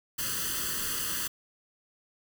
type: noise with comb filter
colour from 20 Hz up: white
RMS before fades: -32 dBFS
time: 0.18-1.28 s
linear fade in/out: 10 ms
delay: 0.65 ms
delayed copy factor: +1
effects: none